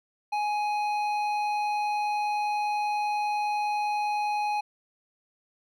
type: tone with hard clipping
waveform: sine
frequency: 835 Hz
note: G#5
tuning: 9 cents sharp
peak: -27 dBFS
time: 0.32-4.61 s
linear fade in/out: 10 ms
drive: 9 dB
effects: none